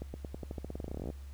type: accelerating click train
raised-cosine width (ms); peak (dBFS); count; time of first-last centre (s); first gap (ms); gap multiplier
2; -26; 23; 0.02-1.102; 120; 0.9
effects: added 69 Hz sine -43 dBFS peak until 1.33 s + pink hiss -62 dBFS RMS until 1.33 s